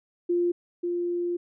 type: tone pair in turn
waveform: sine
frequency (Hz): 349.2 / 349.2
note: F4 / F4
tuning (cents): 0 / 0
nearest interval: unison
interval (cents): 0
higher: neither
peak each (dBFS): -21 / -25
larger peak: first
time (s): 0.29-0.52 / 0.83-1.37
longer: second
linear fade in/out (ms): 10
effects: none